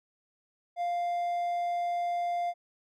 triangle tone, 698.5 Hz, F5, in tune, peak -26 dBFS, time 0.76-2.54 s, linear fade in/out 50 ms, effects none

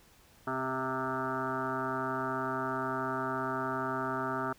sine tone with frequency modulation, 786 Hz, G5, 4 cents sharp, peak -30 dBFS, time 0.47-4.53 s, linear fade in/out 5 ms, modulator 131 Hz, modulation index 5.1, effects pink hiss -61 dBFS RMS until 4.58 s

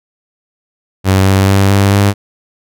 sawtooth tone with pitch steps, 95.5 / 96.72 / 97.96 / 99.21 / 100.48 Hz, G2 / G2 / G2 / G2 / G2, -45 / -23 / -1 / +21 / +43 cents, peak -3 dBFS, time 1.04-2.14 s, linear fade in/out 50 ms, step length 220 ms, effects none

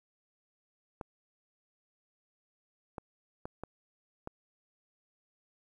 clicks, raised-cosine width 1 ms, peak -25 dBFS, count 5, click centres 1.012 / 2.982 / 3.455 / 3.636 / 4.274 s, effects 10-bit

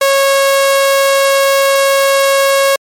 sawtooth tone, 549 Hz, C#5, 17 cents flat, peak -4 dBFS, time 0.01-2.76 s, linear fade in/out 5 ms, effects MP3 64 kbps

